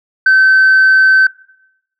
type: tone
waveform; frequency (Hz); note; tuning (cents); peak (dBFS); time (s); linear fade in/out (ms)
sine; 1538; G6; -33; -3; 0.26-1.27; 5
effects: noise-tail reverb RT60 0.8 s tail -22 dB re dry + tanh soft clip ceiling -3 dBFS